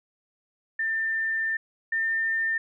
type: tone pair in turn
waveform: sine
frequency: 1792 / 1803.4 Hz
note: A6 / A6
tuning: +31 / +42 cents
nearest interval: unison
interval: 11 cents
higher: second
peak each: -24 / -23 dBFS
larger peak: second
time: 0.79-1.57 / 1.92-2.58 s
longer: first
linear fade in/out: 5 ms
effects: none